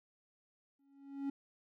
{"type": "tone with exponential growth", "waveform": "triangle", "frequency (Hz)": 277.2, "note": "C#4", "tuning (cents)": 0, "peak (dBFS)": -31, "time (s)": [0.79, 1.3], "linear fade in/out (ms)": 5, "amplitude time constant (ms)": 110, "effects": []}